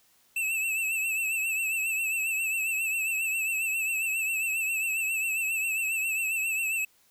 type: tone with vibrato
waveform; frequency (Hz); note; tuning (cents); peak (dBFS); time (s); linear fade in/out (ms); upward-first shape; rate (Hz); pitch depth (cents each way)
square; 2637; E7; 0; -27; 0.36-6.85; 5; triangle; 7.4; 68
effects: white hiss -64 dBFS RMS until 7.1 s